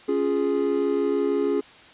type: chord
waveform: triangle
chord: Db major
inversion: none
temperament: equal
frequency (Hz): 277.2 / 349.2 / 415.3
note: Db4 / F4 / Ab4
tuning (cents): 0 / 0 / 0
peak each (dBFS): -24 / -25 / -21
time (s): 0.08-1.61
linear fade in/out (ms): 10
effects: white hiss -48 dBFS RMS until 1.93 s + resampled to 8000 Hz